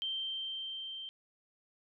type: tone with level ramp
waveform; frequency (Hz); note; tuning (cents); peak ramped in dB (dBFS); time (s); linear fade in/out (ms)
sine; 3136; G7; 0; -33 to -41; 0.02-1.09; 0
effects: none